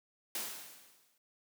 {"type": "noise with exponential decay", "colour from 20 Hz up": "white", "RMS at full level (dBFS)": -36, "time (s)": [0.35, 1.18], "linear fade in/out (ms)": 2, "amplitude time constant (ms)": 180, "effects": ["high-pass 150 Hz 12 dB/octave"]}